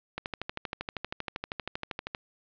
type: click train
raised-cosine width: 0.3 ms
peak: -17 dBFS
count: 26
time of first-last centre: 0.18-2.149 s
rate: 12.7 Hz
effects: resampled to 11025 Hz + 8-bit